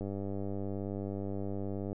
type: click train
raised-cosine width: 2 ms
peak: -25 dBFS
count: 191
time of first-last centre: 0.01-1.929 s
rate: 99 Hz
effects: none